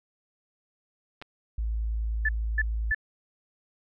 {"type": "clicks", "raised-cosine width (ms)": 0.3, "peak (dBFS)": -26, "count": 2, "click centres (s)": [1.216, 1.223]}
{"type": "tone", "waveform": "sine", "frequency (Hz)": 55, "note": "A1", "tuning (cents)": 0, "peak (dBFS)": -26, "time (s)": [1.58, 2.92], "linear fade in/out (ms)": 5}
{"type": "tone bursts", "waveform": "sine", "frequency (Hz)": 1746, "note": "A6", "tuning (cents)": -14, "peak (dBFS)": -22, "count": 3, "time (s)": [2.25, 2.947], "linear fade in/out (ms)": 5, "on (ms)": 39, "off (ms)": 290}
{"effects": []}